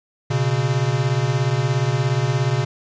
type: beating tone pair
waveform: square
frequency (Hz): 121.5 / 138.5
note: B2 / C#3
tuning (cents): -28 / -1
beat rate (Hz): 17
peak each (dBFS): -21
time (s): 0.3-2.65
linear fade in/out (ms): 10
effects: resampled to 16000 Hz + 8-bit